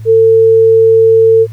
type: tone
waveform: sine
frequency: 450 Hz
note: A4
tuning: 39 cents sharp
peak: -3 dBFS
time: 0.05-1.47 s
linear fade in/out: 50 ms
effects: added 110 Hz sine -23 dBFS peak until 1.52 s + pink hiss -47 dBFS RMS until 1.52 s